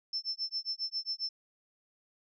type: tone with tremolo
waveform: sine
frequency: 5320 Hz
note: E8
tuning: 15 cents sharp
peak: -30 dBFS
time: 0.13-1.29 s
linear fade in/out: 2 ms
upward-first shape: sine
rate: 7.4 Hz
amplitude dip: 100%
effects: none